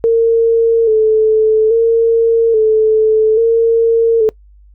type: tone with vibrato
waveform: sine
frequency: 446.8 Hz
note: A4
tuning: 27 cents sharp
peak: -7 dBFS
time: 0.04-4.29 s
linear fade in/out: 0 ms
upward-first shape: square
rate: 0.6 Hz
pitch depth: 42 cents each way
effects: noise-tail reverb RT60 0.1 s tail -24 dB re dry + added 50 Hz sine -40 dBFS peak until 4.74 s